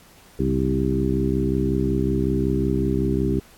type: harmonic tone with a mistuned harmonic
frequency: 65.41 Hz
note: C2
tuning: in tune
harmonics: 1 / 2 / 3 / 4 / 5 / 6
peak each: -26 / -26 / -26 / -26 / -26 / -26 dBFS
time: 0.39-3.4 s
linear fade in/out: 5 ms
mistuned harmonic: 2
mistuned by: +56 cents
effects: pink hiss -51 dBFS RMS until 3.57 s + AAC 64 kbps